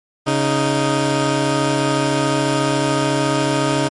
15% pulse tone pair together, 138.59 / 311.1 Hz, C#3 / D#4, 0 / 0 cents, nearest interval octave + major second, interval 1400 cents, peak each -12 dBFS, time 0.26-3.89 s, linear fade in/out 20 ms, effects MP3 48 kbps

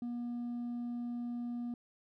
triangle tone with hard clipping, 240 Hz, B3, 49 cents flat, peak -35 dBFS, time 0.02-1.74 s, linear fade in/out 2 ms, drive 1 dB, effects none

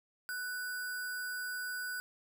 sine tone with sample-and-hold, 1486 Hz, F#6, 7 cents sharp, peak -36 dBFS, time 0.29-2 s, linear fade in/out 0 ms, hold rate 6300 Hz, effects none

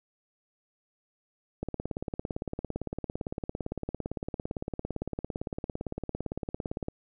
click train, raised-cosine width 2 ms, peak -19 dBFS, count 94, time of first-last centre 1.63-6.884 s, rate 17.7 Hz, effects none

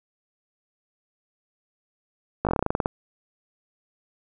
slowing click train, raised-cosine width 1 ms, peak -8 dBFS, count 13, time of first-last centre 2.45-2.859 s, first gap 18 ms, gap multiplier 1.11, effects none

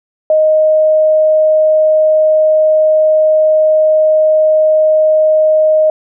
sine tone, 622.3 Hz, D#5, in tune, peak -6 dBFS, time 0.3-5.9 s, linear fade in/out 2 ms, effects none

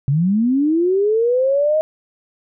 sine linear sweep, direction up, 130.81 to 633 Hz, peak -13 dBFS, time 0.08-1.81 s, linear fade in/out 0 ms, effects none

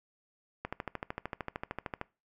click train, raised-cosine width 0.5 ms, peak -20 dBFS, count 19, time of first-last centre 0.65-2.014 s, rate 13.2 Hz, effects noise-tail reverb RT60 0.3 s tail -22 dB re dry

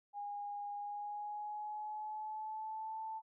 sine tone with pitch glide, 818 to 881.8 Hz, G#5 to A5, -26 to +4 cents, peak -40 dBFS, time 0.13-3.22 s, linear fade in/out 50 ms, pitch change +130 cents, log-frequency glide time 0.75-2.99 s, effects none

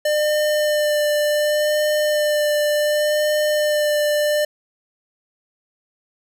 square tone with vibrato, 599 Hz, D5, 34 cents sharp, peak -17 dBFS, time 0.05-4.45 s, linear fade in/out 5 ms, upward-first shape sine, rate 0.68 Hz, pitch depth 14 cents each way, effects none

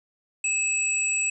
sine tone pair together, 2600 / 7813 Hz, E7 / B8, -24 / -20 cents, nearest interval octave + perfect fifth, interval 1904 cents, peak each -25 dBFS, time 0.44-1.3 s, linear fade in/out 5 ms, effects none

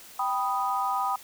sine chord, G augmented, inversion none, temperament equal, 784 / 987.8 / 1244.5 Hz, G5 / B5 / D#6, 0 / 0 / 0 cents, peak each -29 / -29 / -29 dBFS, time 0.19-1.16 s, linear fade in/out 5 ms, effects white hiss -48 dBFS RMS until 1.23 s

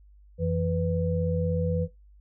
sine tone cluster, 89.5 / 165.9 / 496.7 Hz, F2 / E3 / B4, +43 / +11 / +10 cents, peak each -28 dBFS, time 0.38-1.88 s, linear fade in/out 50 ms, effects noise-tail reverb RT60 0.2 s tail -17 dB re dry + added 50 Hz sine -51 dBFS peak until 2.2 s

